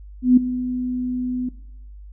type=tone with ADSR envelope; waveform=sine; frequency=250.6 Hz; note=B3; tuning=25 cents sharp; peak=-7 dBFS; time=0.22-1.49 s; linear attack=150 ms; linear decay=8 ms; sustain=-15 dB; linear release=5 ms; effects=noise-tail reverb RT60 0.8 s tail -19 dB re dry + added 50 Hz sine -37 dBFS peak until 2.12 s